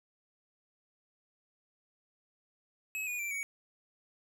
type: tone with pitch steps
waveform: square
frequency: 2567 / 2455 / 2349 / 2246 Hz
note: E7 / D#7 / D7 / C#7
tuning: -47 / -24 / 0 / +22 cents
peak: -35 dBFS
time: 2.95-3.43 s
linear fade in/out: 0 ms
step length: 120 ms
effects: none